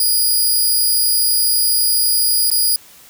10% pulse tone with dropouts, 4892 Hz, D#8, 30 cents flat, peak -6 dBFS, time 0-2.76 s, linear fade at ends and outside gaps 2 ms, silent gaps 2.502-2.514 s, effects white hiss -44 dBFS RMS until 3.09 s

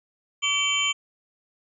sine tone cluster, 1145 / 2300 / 2711 / 3104 / 7000 Hz, D6 / D7 / E7 / G7 / A8, -44 / -37 / +48 / -18 / -10 cents, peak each -32 / -26 / -32 / -24 / -31 dBFS, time 0.42-0.93 s, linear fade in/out 20 ms, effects none

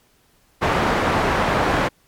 white low-pass noise, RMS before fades -19 dBFS, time 0.61-1.89 s, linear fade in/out 20 ms, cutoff 1200 Hz, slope 12 dB/octave, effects pink hiss -59 dBFS RMS until 2.07 s + MP3 96 kbps

